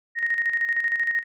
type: tone with tremolo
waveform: sine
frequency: 1864.7 Hz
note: A#6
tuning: in tune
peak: -19 dBFS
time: 0.15-1.24 s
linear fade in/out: 50 ms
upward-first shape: square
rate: 13 Hz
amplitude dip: 55%
effects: none